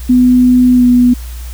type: tone with pitch glide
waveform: sine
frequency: 249.8 to 245.8 Hz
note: B3 to B3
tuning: +20 to -8 cents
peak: -4 dBFS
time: 0.09-1.14 s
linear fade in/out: 10 ms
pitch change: -28 cents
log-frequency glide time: 0.74-0.84 s
effects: added 60 Hz sine -22 dBFS peak until 1.53 s + white hiss -36 dBFS RMS until 1.53 s